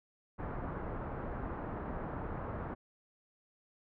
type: low-pass noise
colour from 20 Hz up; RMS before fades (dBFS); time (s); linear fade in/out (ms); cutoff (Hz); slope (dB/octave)
pink; -40; 0.38-2.75; 20; 1400; 24
effects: none